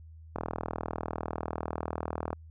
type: click train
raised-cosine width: 1 ms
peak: -18 dBFS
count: 80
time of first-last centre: 0.36-2.33 s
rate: 40.1 Hz
effects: added 80 Hz sine -47 dBFS peak until 2.5 s